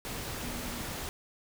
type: tone in noise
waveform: sine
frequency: 241.6 Hz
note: B3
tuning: 38 cents flat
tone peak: -42 dBFS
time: 0.43-0.81 s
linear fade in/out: 0 ms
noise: pink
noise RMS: -38 dBFS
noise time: 0.05-1.09 s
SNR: -7 dB
effects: none